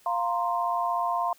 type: chord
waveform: sine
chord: F suspended fourth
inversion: none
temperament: just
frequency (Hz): 698.5 / 931.3 / 1047.7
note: F5 / Bb5 / C6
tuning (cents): 0 / -2 / +2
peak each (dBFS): -28 / -30 / -28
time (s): 0.06-1.33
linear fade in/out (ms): 2
effects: white hiss -59 dBFS RMS until 1.38 s